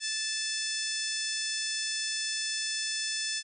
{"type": "harmonic tone", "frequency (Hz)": 876, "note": "A5", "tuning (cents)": -8, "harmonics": [2, 3, 4, 5, 6, 7, 8, 9, 10], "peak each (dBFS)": [-38, -41, -39, -43, -34, -40, -41, -46, -41], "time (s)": [0, 3.43], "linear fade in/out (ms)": 50, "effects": []}